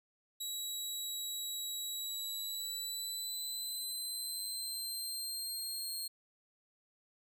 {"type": "tone with pitch glide", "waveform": "20% pulse", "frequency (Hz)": [3882, 4233], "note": ["B7", "C8"], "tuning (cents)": [-31, 19], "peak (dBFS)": -32, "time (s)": [0.4, 6.08], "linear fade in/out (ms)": 10, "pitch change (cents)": 150, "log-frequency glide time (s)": [1.92, 5.89], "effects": []}